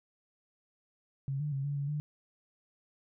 sine tone with pitch steps, 136.9 / 148.7 / 136.6 / 143.2 / 141.3 / 148.8 Hz, C#3 / D3 / C#3 / D3 / C#3 / D3, -21 / +22 / -25 / -43 / +34 / +23 cents, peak -31 dBFS, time 1.28-2 s, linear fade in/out 0 ms, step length 120 ms, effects none

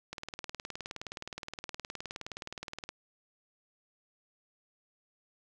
click train, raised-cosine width 0.2 ms, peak -22 dBFS, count 54, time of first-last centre 0.13-2.89 s, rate 19.2 Hz, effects none

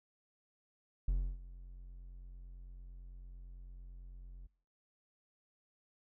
triangle tone with ADSR envelope, 44.48 Hz, F1, 32 cents sharp, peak -26 dBFS, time 1.08-4.47 s, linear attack 4 ms, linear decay 290 ms, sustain -20 dB, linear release 7 ms, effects noise-tail reverb RT60 0.7 s tail -26 dB re dry

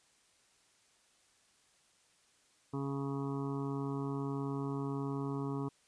harmonic tone, 138.59 Hz, C#3, in tune, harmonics 1 / 2 / 3 / 5 / 6 / 7 / 8 / 9, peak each -38 / -38 / -42 / -54 / -53 / -49 / -49 / -53 dBFS, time 2.73-5.69 s, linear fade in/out 10 ms, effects white hiss -69 dBFS RMS until 5.87 s + resampled to 22050 Hz

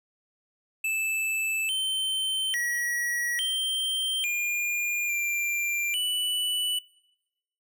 square tone with pitch steps, 2631 / 3096 / 1918 / 3141 / 2413 / 2374 / 2970 Hz, E7 / G7 / A#6 / G7 / D7 / D7 / F#7, -4 / -22 / +49 / +3 / +46 / +18 / +6 cents, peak -26 dBFS, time 0.84-6.79 s, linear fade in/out 5 ms, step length 850 ms, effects noise-tail reverb RT60 1.0 s tail -23 dB re dry

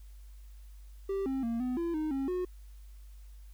triangle tone with pitch steps, 391 / 266.9 / 231.6 / 251.4 / 339 / 309.6 / 270.8 / 363.1 Hz, G4 / C4 / A#3 / B3 / E4 / D#4 / C#4 / F#4, -4 / +35 / -11 / +31 / +49 / -9 / -40 / -33 cents, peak -28 dBFS, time 1.09-2.45 s, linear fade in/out 5 ms, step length 170 ms, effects added 50 Hz sine -47 dBFS peak until 3.53 s + white hiss -67 dBFS RMS until 3.53 s

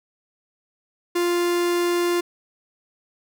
45% pulse tone, 349.2 Hz, F4, in tune, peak -19 dBFS, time 1.15-2.21 s, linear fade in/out 10 ms, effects none

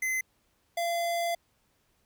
square tone pair in turn, 2050 / 684.1 Hz, C7 / F5, -36 / -36 cents, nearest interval octave + perfect fifth, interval 1900 cents, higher first, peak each -28 dBFS, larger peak neither, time 0.02-0.21 / 0.77-1.35 s, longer second, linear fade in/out 5 ms, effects pink hiss -71 dBFS RMS until 2.05 s

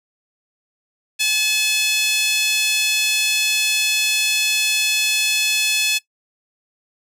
5% pulse tone with high-pass filter, 859 Hz, A5, 42 cents flat, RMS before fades -19 dBFS, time 1.19-5.99 s, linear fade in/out 20 ms, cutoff 2600 Hz, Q 2.5, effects noise-tail reverb RT60 0.1 s tail -18 dB re dry

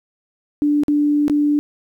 sine tone with dropouts, 293.7 Hz, D4, in tune, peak -13 dBFS, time 0.62-1.59 s, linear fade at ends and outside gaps 0 ms, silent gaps 0.835-0.882 / 1.281-1.298 s, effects 9-bit

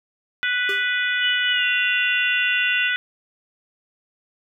harmonic tone, 493.9 Hz, B4, in tune, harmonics 3 / 4 / 5 / 6 / 7, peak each -22 / -25 / -29 / -31 / -30 dBFS, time 0.43-2.96 s, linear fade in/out 0 ms
square tone with exponential decay, 396.6 Hz, G4, 20 cents sharp, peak -26 dBFS, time 0.69-0.91 s, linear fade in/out 2 ms, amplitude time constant 46 ms
sine tone with pitch glide, 2960 to 2762 Hz, F#7 to F7, 0 to -20 cents, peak -22 dBFS, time 1.2-2.91 s, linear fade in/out 50 ms, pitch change -120 cents, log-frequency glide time 1.51-1.65 s
effects none

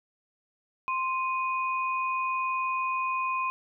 sine tone pair together, 1046.5 / 2487 Hz, C6 / D#7, 0 / -1 cents, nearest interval octave + minor third, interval 1499 cents, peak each -27 / -33 dBFS, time 0.88-3.5 s, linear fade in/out 0 ms, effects none

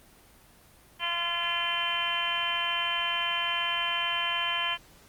harmonic tone, 343.5 Hz, F4, 29 cents flat, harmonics 2 / 3 / 4 / 5 / 6 / 7 / 8 / 9, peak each -40 / -33 / -41 / -35 / -39 / -36 / -36 / -30 dBFS, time 0.99-4.78 s, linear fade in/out 50 ms, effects pink hiss -56 dBFS RMS until 5.08 s + Opus 24 kbps

